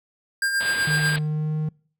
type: tone with tremolo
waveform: square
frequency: 1600 Hz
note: G6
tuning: 35 cents sharp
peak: -20 dBFS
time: 0.42-1.16 s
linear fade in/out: 2 ms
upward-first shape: sine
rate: 8.1 Hz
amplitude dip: 45%
type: low-pass noise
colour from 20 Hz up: white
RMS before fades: -33 dBFS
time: 0.6-1.19 s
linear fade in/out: 10 ms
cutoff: 4300 Hz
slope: 96 dB/octave
type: tone with pitch glide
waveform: triangle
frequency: 152.2 to 154.5 Hz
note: D#3 to D#3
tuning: -38 to -12 cents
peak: -20 dBFS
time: 0.87-1.69 s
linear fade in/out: 5 ms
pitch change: +26 cents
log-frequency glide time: 1.2-1.57 s
effects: noise-tail reverb RT60 0.5 s tail -26 dB re dry